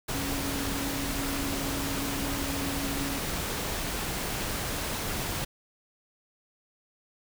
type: tone in noise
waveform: sine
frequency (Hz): 277.2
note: C#4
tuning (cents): 0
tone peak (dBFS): -34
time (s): 0.14-3.19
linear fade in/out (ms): 10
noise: pink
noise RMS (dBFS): -32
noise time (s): 0.08-5.45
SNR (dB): -5
effects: none